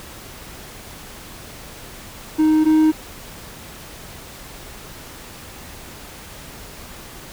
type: tone pair in turn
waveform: triangle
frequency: 311.1 / 312.4 Hz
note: D#4 / D#4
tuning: 0 / +7 cents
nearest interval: unison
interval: 7 cents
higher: second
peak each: -10 / -9 dBFS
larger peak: second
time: 2.38-2.65 / 2.65-2.92 s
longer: neither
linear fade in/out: 20 ms
effects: pink hiss -38 dBFS RMS until 7.32 s